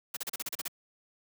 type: noise bursts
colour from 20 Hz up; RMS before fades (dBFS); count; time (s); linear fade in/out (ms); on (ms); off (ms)
white; -35; 9; 0.14-0.68; 5; 28; 36
effects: high-pass 150 Hz 12 dB/octave